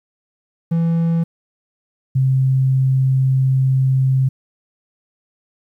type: tone pair in turn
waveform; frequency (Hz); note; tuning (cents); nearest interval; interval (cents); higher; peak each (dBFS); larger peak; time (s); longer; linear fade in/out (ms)
triangle / sine; 166.5 / 132.15; E3 / C3; +18 / +18; major third; 400; first; -12; neither; 0.71-1.24 / 2.15-4.29; second; 10
effects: 9-bit